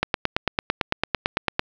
click train, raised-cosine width 0.3 ms, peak -3 dBFS, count 15, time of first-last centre 0.03-1.594 s, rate 8.95 Hz, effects low-pass 5000 Hz 12 dB/octave + 7-bit

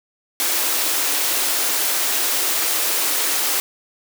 white high-pass noise, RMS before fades -20 dBFS, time 0.4-3.6 s, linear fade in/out 0 ms, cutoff 260 Hz, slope 96 dB/octave, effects none

